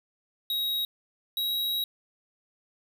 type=tone pair in turn; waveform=square; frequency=3806 / 3841 Hz; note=A#7 / B7; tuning=+35 / -49 cents; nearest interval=unison; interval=16 cents; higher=second; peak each=-27 dBFS; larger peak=neither; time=0.5-0.85 / 1.37-1.84 s; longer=second; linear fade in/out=2 ms; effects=none